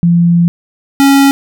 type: tone pair in turn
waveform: sine / square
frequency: 171.5 / 276.5 Hz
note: F3 / C#4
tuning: -31 / -4 cents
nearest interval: minor sixth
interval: 827 cents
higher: second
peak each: -5 dBFS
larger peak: neither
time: 0.03-0.48 / 1-1.31 s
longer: first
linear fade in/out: 0 ms
effects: none